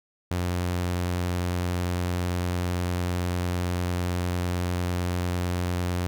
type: tone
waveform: sawtooth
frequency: 88.9 Hz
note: F2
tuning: 31 cents sharp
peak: -21 dBFS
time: 0.31-6.07 s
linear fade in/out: 0 ms
effects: none